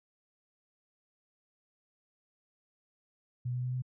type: tone with pitch steps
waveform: sine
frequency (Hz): 123.47 / 124.69 / 125.92 / 127.16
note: B2 / B2 / B2 / C3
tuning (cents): 0 / +17 / +34 / -49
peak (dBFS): -31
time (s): 3.45-3.822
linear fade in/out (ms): 10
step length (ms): 93
effects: none